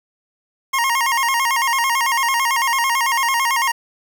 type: tone with vibrato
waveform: 25% pulse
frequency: 1002 Hz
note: B5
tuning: 25 cents sharp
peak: -12 dBFS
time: 0.73-3.72 s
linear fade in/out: 10 ms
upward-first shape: square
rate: 9 Hz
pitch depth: 120 cents each way
effects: 7-bit